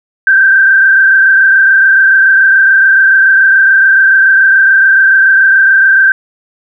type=tone with frequency modulation; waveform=sine; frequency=1568 Hz; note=G6; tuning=in tune; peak=-3 dBFS; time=0.27-6.12 s; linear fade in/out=2 ms; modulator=27 Hz; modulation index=1.5; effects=none